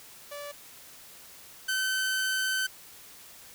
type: tone pair in turn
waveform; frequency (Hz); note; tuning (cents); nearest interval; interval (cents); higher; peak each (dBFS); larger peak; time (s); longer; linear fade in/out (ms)
sawtooth; 579 / 1531.5; D5 / G6; -25 / -41; octave + perfect fourth; 1684; second; -34 / -23; second; 0.31-0.52 / 1.68-2.67; second; 10
effects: white hiss -50 dBFS RMS until 3.54 s